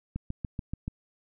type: click train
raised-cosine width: 5 ms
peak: -20 dBFS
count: 6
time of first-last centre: 0.16-0.879 s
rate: 6.95 Hz
effects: none